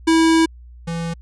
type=tone pair in turn; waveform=square; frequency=325.6 / 167.28 Hz; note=E4 / E3; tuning=-21 / +26 cents; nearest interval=octave; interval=1153 cents; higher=first; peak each=-12 / -23 dBFS; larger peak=first; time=0.07-0.46 / 0.87-1.14 s; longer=first; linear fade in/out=10 ms; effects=added 60 Hz sine -38 dBFS peak until 1.21 s + resampled to 22050 Hz

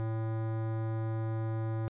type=tone with hard clipping; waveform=sine; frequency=111.5 Hz; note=A2; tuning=23 cents sharp; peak=-33 dBFS; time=0-1.88 s; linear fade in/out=0 ms; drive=18 dB; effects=resampled to 8000 Hz

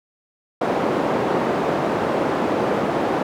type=band-pass noise; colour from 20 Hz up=white; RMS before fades=-21 dBFS; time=0.61-3.23 s; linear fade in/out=5 ms; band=200 to 650 Hz; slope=12 dB/octave; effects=none

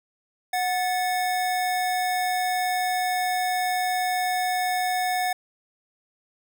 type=tone pair together; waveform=square; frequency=733 / 1743.4 Hz; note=F#5 / A6; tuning=-16 / -16 cents; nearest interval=octave + minor third; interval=1500 cents; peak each=-24 / -32 dBFS; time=0.53-5.33 s; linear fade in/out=5 ms; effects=none

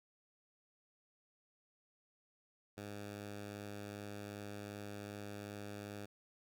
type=tone; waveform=10% pulse; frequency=102.6 Hz; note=G#2; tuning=21 cents flat; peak=-37 dBFS; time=2.77-6.06 s; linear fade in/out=10 ms; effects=none

